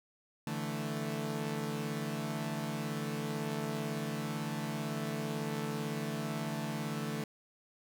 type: chord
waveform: sawtooth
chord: D suspended second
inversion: none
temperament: equal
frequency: 146.83 / 164.81 / 220 Hz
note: D3 / E3 / A3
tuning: 0 / 0 / 0 cents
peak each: -35 / -37 / -34 dBFS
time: 0.47-7.24 s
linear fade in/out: 2 ms
effects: none